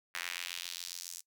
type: tone with high-pass filter sweep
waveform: square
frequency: 43.65 Hz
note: F1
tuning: in tune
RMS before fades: -42 dBFS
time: 0.14-1.21 s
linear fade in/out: 10 ms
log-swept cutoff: 1800 to 6900 Hz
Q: 1.6
effects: noise-tail reverb RT60 0.1 s tail -21 dB re dry